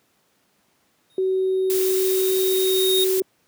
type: tone with exponential growth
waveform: square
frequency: 3729 Hz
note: A#7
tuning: in tune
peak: -19 dBFS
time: 1.1-3.04 s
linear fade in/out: 1 ms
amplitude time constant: 420 ms
type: tone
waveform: sine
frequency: 377.3 Hz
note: F#4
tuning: 34 cents sharp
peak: -18 dBFS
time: 1.18-3.22 s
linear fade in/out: 2 ms
type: noise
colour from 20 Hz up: blue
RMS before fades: -27 dBFS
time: 1.7-3.2 s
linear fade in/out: 0 ms
effects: pink hiss -64 dBFS RMS until 3.47 s + high-pass 150 Hz 12 dB/octave